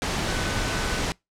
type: tone in noise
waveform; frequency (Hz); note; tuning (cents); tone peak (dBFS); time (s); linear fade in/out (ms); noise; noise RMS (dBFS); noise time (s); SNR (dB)
sine; 1504; F#6; +28; -35; 0.28-1; 0; pink; -26; 0.02-1.12; -12
effects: noise-tail reverb RT60 0.2 s tail -25 dB re dry + low-pass 7000 Hz 12 dB/octave